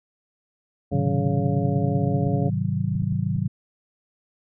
harmonic tone, 140 Hz, C#3, 18 cents sharp, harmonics 1 / 2 / 3 / 4 / 5, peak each -26 / -29 / -31 / -32 / -33 dBFS, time 0.91-2.5 s, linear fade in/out 20 ms
sine chord, Ab dominant seventh, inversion none, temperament just, 103.83 / 129.78 / 155.74 / 186.89 Hz, Ab2 / C3 / Eb3 / Gb3, 0 / -14 / +2 / +18 cents, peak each -27 dBFS, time 0.92-3.48 s, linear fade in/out 5 ms
clicks, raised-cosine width 5 ms, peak -24 dBFS, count 5, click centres 2.267 / 2.951 / 3.02 / 3.125 / 3.363 s
effects none

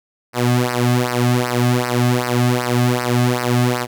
sawtooth tone with flanger, 122.8 Hz, B2, 9 cents flat, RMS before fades -17 dBFS, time 0.33-3.87 s, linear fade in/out 50 ms, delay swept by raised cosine 0.28 to 2.18 ms, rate 2.6 Hz, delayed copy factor -0.95, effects none

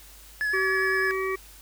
triangle tone with vibrato, 1700 Hz, G#6, 40 cents sharp, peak -22 dBFS, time 0.41-1.11 s, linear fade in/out 0 ms, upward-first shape sine, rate 9.8 Hz, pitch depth 22 cents each way
harmonic tone, 381.1 Hz, G4, 49 cents flat, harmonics 1 / 3 / 5 / 6, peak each -27 / -32 / -34 / -35 dBFS, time 0.53-1.36 s, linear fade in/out 10 ms
effects added 50 Hz sine -50 dBFS peak until 1.61 s + white hiss -50 dBFS RMS until 1.61 s

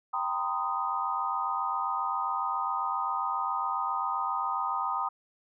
sine chord, C minor seventh, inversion second, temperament equal with one note detuned, 784 / 932.3 / 1019.7 / 1244.5 Hz, G5 / Bb5 / C6 / Eb6, 0 / 0 / -45 / 0 cents, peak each -35 / -34 / -34 / -31 dBFS, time 0.13-5.09 s, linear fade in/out 10 ms, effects none

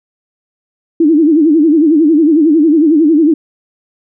sine tone with vibrato, 311.1 Hz, D#4, in tune, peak -5 dBFS, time 1-3.34 s, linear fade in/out 5 ms, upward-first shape sine, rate 11 Hz, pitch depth 140 cents each way, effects none

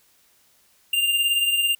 square beating tone pair, 2794 / 2812 Hz, F7 / F7, 0 / +11 cents, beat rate 18 Hz, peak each -20 / -28 dBFS, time 0.93-1.75 s, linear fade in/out 5 ms, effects white hiss -60 dBFS RMS until 1.79 s

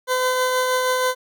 20% pulse tone with tremolo, 509 Hz, C5, 48 cents flat, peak -12 dBFS, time 0.07-1.15 s, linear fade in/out 50 ms, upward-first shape triangle, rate 6.3 Hz, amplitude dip 30%, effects none

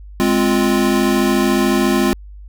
square chord, F minor, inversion first, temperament equal, 207.7 / 261.6 / 349.2 Hz, Ab3 / C4 / F4, 0 / 0 / 0 cents, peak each -18 dBFS, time 0.2-2.13 s, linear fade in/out 0 ms, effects added 50 Hz sine -33 dBFS peak until 2.48 s

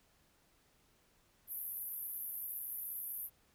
white band-pass noise, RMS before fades -43 dBFS, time 1.47-3.3 s, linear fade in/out 50 ms, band 11000 to 14000 Hz, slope 96 dB/octave, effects pink hiss -71 dBFS RMS until 3.54 s

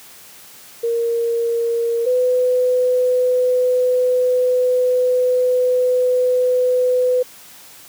sine tone pair in turn, 466.2 / 501.6 Hz, A#4 / B4, 0 / +27 cents, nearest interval minor second, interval 127 cents, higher second, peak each -16 / -13 dBFS, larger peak second, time 0.83-2.06 / 2.06-7.23 s, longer second, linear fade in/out 10 ms, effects white hiss -42 dBFS RMS until 7.88 s + high-pass 80 Hz 12 dB/octave

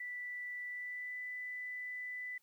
sine tone with pitch glide, 1972 to 1992.6 Hz, B6 to B6, -3 to +15 cents, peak -40 dBFS, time 0-2.38 s, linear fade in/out 5 ms, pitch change +18 cents, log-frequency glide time 0.67-1.18 s, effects white hiss -75 dBFS RMS until 2.42 s

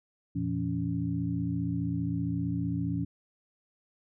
sine tone cluster, 85.7 / 116.9 / 172.1 / 281.6 Hz, F2 / A#2 / F3 / C#4, -32 / +5 / -25 / +27 cents, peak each -39 / -33 / -32 / -33 dBFS, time 0.35-3.05 s, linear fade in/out 10 ms, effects none

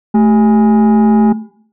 sine tone with frequency modulation, 218.1 Hz, A3, 15 cents flat, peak -4 dBFS, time 0.14-1.33 s, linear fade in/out 10 ms, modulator 608 Hz, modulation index 0.53, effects noise-tail reverb RT60 0.6 s tail -18 dB re dry + tanh soft clip ceiling -4 dBFS

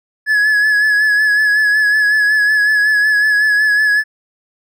triangle tone with vibrato, 1700 Hz, G#6, 40 cents sharp, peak -8 dBFS, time 0.26-4.04 s, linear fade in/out 50 ms, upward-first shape sine, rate 5.4 Hz, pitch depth 36 cents each way, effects none

